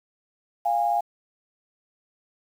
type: tone pair together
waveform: sine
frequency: 699 / 817.6 Hz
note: F5 / G#5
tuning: +1 / -27 cents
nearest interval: minor third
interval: 272 cents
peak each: -23 / -23 dBFS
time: 0.65-1.01 s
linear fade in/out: 10 ms
effects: 8-bit